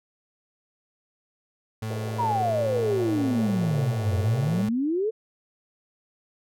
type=tone with pitch glide; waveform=35% pulse; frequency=110 to 112.18 Hz; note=A2 to A2; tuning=0 to +34 cents; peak=-27 dBFS; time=1.82-4.69 s; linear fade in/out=5 ms; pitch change=+34 cents; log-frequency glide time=2.37-3.3 s
type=band-pass noise; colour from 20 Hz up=pink; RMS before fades=-38 dBFS; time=1.9-4.62 s; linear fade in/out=5 ms; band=360 to 720 Hz; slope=48 dB/octave
type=exponential two-way sweep; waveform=sine; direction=down then up; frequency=987.8 to 89.7 to 458.9 Hz; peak=-22 dBFS; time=2.18-5.11 s; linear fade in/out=20 ms; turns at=4.17 s
effects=none